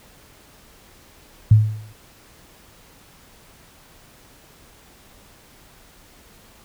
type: tone with exponential decay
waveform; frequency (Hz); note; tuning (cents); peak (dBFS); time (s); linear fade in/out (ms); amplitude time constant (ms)
sine; 107.7; A2; -37; -5; 1.51-1.93; 5; 90
effects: pink hiss -50 dBFS RMS until 6.64 s